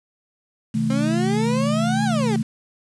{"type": "chord", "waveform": "sine", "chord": "A minor", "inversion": "first", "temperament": "equal with one note detuned", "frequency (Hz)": [130.81, 160.86, 220], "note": ["C3", "E3", "A3"], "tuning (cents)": [0, -42, 0], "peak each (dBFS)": [-26, -26, -20], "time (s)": [0.74, 2.43], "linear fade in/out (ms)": 10}
{"type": "exponential two-way sweep", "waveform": "30% pulse", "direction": "up then down", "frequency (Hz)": [261.6, 837, 378], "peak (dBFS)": -21, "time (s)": [0.9, 2.36], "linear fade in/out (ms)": 2, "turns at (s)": 2.04}
{"effects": ["resampled to 22050 Hz", "7-bit"]}